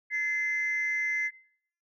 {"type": "tone pair together", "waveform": "sine", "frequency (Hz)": [1720.3, 2064], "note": ["A6", "C7"], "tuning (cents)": [-39, -24], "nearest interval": "minor third", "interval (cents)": 315, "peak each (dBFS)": [-33, -26], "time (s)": [0.1, 1.31], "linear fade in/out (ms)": 50, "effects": ["noise-tail reverb RT60 0.6 s tail -21 dB re dry", "tanh soft clip ceiling -22 dBFS"]}